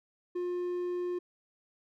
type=tone; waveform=triangle; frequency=355.6 Hz; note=F4; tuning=31 cents sharp; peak=-29 dBFS; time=0.35-1.19 s; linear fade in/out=10 ms; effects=none